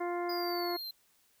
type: harmonic tone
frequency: 350 Hz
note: F4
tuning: 4 cents sharp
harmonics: 1 / 2 / 3 / 4 / 5 / 6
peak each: -34 / -37 / -41 / -47 / -50 / -47 dBFS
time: 0-0.77 s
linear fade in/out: 10 ms
type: exponential sweep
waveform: square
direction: down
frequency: 4953 to 4088 Hz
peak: -39 dBFS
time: 0.29-0.91 s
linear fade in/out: 5 ms
effects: white hiss -69 dBFS RMS until 1.4 s